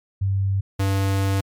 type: tone pair in turn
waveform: sine / square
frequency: 97.5 / 97.5 Hz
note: G2 / G2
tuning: -9 / -9 cents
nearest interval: unison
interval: 0 cents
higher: neither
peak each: -18 / -19 dBFS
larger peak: first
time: 0.21-0.61 / 0.79-1.41 s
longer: second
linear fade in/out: 10 ms
effects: MP3 96 kbps